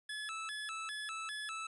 25% pulse tone with vibrato, 1498 Hz, F#6, 21 cents sharp, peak -36 dBFS, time 0.09-1.67 s, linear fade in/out 5 ms, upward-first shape square, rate 2.5 Hz, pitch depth 230 cents each way, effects resampled to 24000 Hz + 12-bit

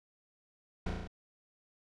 brown noise with echo, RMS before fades -34 dBFS, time 0.86-0.9 s, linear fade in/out 5 ms, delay 35 ms, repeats 5, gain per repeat -2 dB, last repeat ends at 1.075 s, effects low-pass 5000 Hz 12 dB/octave

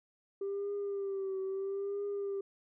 sine tone with vibrato, 393.6 Hz, G4, 7 cents sharp, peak -32 dBFS, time 0.41-2.41 s, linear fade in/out 5 ms, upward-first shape triangle, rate 0.76 Hz, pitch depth 57 cents each way, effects tanh soft clip ceiling -31 dBFS

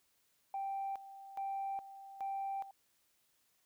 sine tone with tremolo, 784 Hz, G5, in tune, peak -35 dBFS, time 0.54-2.71 s, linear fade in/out 2 ms, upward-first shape square, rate 1.2 Hz, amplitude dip 80%, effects tanh soft clip ceiling -33 dBFS + white hiss -75 dBFS RMS until 3.65 s

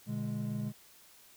triangle chord, G# diminished, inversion first, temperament equal with one note detuned, 120.79 / 146.83 / 207.7 Hz, B2 / D3 / G#3, -38 / 0 / 0 cents, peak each -36 / -38 / -34 dBFS, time 0.06-0.73 s, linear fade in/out 50 ms, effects white hiss -59 dBFS RMS until 1.36 s

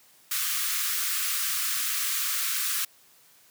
white high-pass noise, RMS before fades -28 dBFS, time 0.31-2.85 s, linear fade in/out 5 ms, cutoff 1100 Hz, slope 96 dB/octave, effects white hiss -58 dBFS RMS until 3.5 s + high-pass 80 Hz 12 dB/octave

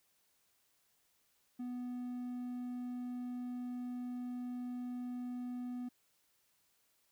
triangle tone, 246.9 Hz, B3, in tune, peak -37 dBFS, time 1.59-5.89 s, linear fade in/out 10 ms, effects white hiss -75 dBFS RMS until 7.11 s

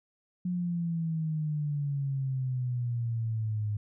sine exponential sweep, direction down, 180.9 to 103.83 Hz, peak -28 dBFS, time 0.45-3.77 s, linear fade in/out 5 ms, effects none

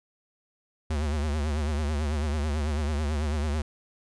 square tone with vibrato, 74.8 Hz, D2, 32 cents sharp, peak -26 dBFS, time 0.9-3.62 s, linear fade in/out 5 ms, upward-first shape triangle, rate 9.1 Hz, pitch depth 120 cents each way, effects resampled to 22050 Hz + 11-bit

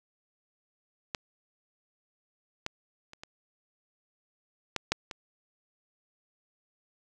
clicks, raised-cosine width 0.2 ms, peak -14 / -15 / -29 / -25 / -12 / -8 / -21 dBFS, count 7, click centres 1.148 / 2.664 / 3.134 / 3.235 / 4.763 / 4.92 / 5.112 s, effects none

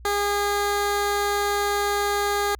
15% pulse tone, 407.7 Hz, G#4, 32 cents flat, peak -15 dBFS, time 0.05-2.55 s, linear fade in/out 2 ms, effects added 60 Hz sine -41 dBFS peak until 2.59 s

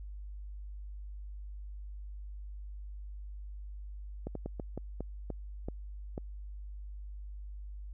slowing click train, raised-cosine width 2 ms, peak -24 dBFS, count 9, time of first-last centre 4.27-6.179 s, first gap 83 ms, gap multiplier 1.29, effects added 50 Hz sine -41 dBFS peak until 7.93 s

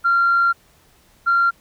sine tone pair in turn, 1381 / 1381 Hz, F6 / F6, -20 / -20 cents, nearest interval unison, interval 0 cents, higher neither, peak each -12 dBFS, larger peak neither, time 0.04-0.53 / 1.26-1.51 s, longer first, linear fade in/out 20 ms, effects tanh soft clip ceiling -9 dBFS + pink hiss -55 dBFS RMS until 1.6 s

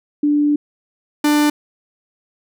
sine / 45% pulse tone pair in turn, 293.7 / 296.6 Hz, D4 / D4, 0 / +17 cents, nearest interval unison, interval 17 cents, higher second, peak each -12 dBFS, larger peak neither, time 0.23-0.56 / 1.24-1.5 s, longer first, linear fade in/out 5 ms, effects none

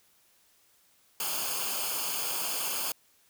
white noise with comb filter, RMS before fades -32 dBFS, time 1.2-2.92 s, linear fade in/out 2 ms, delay 0.52 ms, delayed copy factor -0.75, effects white hiss -65 dBFS RMS until 3.29 s

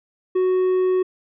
triangle tone, 370 Hz, F#4, in tune, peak -14 dBFS, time 0.35-1.03 s, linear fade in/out 10 ms, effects resampled to 8000 Hz

